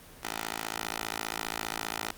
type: tone with high-pass filter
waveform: 10% pulse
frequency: 55 Hz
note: A1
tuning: in tune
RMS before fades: -36 dBFS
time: 0.23-2.12 s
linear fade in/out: 5 ms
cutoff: 700 Hz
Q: 0.54
effects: pink hiss -51 dBFS RMS until 2.17 s + Opus 24 kbps